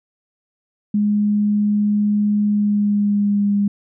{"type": "tone with pitch glide", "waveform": "sine", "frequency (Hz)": [207.7, 202.7], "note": ["G#3", "G#3"], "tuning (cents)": [0, -42], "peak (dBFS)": -14, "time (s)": [0.94, 3.68], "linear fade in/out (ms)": 5, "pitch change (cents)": -42, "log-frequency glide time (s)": [2.47, 3.54], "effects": []}